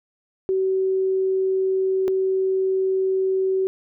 sine tone pair in turn, 380 / 380 Hz, F#4 / F#4, +46 / +46 cents, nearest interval unison, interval 0 cents, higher neither, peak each -18 dBFS, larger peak neither, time 0.49-2.08 / 2.08-3.67 s, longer neither, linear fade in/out 0 ms, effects none

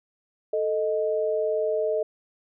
sine tone pair together, 440 / 622.3 Hz, A4 / D#5, 0 / 0 cents, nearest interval tritone, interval 600 cents, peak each -25 dBFS, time 0.53-2.03 s, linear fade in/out 5 ms, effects none

